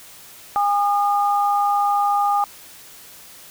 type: tone pair together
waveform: sine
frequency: 814 / 1219.6 Hz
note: G#5 / D#6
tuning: -35 / -35 cents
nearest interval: perfect fifth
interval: 700 cents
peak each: -17 / -21 dBFS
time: 0.56-2.44 s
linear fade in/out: 0 ms
effects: white hiss -43 dBFS RMS until 3.5 s